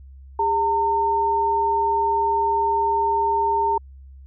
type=tone pair together; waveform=sine; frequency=405.4 / 910 Hz; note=G#4 / A#5; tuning=-42 / -42 cents; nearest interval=octave + major second; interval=1400 cents; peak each=-25 / -18 dBFS; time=0.39-3.78 s; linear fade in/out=5 ms; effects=added 67 Hz sine -40 dBFS peak until 4.26 s